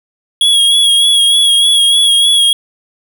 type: tone with vibrato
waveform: square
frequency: 3322 Hz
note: G#7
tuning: in tune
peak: -7 dBFS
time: 0.41-2.53 s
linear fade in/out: 2 ms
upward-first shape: sine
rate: 3.3 Hz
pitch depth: 34 cents each way
effects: none